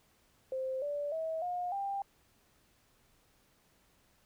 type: tone with pitch steps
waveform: sine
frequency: 523.3 / 580.6 / 644.3 / 714.8 / 793.2 Hz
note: C5 / D5 / E5 / F5 / G5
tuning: 0 / -20 / -40 / +40 / +20 cents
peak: -33 dBFS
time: 0.52-2.02 s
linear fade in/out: 2 ms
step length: 300 ms
effects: pink hiss -69 dBFS RMS until 4.25 s